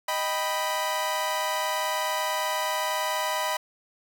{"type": "chord", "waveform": "sawtooth", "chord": "Eb augmented", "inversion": "none", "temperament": "equal", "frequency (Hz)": [622.3, 784, 987.8], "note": ["Eb5", "G5", "B5"], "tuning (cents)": [0, 0, 0], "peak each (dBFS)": [-27, -30, -24], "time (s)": [0.08, 3.57], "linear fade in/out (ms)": 5, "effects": []}